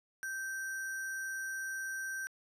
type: tone with sample-and-hold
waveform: sine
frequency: 1561 Hz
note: G6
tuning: 8 cents flat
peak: -36 dBFS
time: 0.23-2.27 s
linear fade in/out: 0 ms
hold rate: 7350 Hz
effects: resampled to 32000 Hz